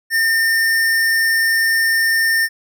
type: tone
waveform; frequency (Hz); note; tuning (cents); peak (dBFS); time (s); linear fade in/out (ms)
square; 1811; A6; +49; -14; 0.1-2.49; 50
effects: none